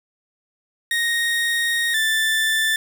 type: tone pair in turn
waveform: 30% pulse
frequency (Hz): 1864.7 / 1766.3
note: A#6 / A6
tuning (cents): 0 / +6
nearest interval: minor second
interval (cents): 94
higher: first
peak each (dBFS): -16 / -15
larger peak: second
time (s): 0.91-1.94 / 1.94-2.76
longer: first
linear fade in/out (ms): 2
effects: 7-bit